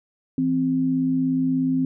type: tone pair together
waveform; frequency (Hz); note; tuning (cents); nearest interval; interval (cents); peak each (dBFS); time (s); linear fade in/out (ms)
sine; 164.8 / 261.6; E3 / C4; 0 / 0; minor sixth; 800; -27 / -19; 0.38-1.85; 2
effects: none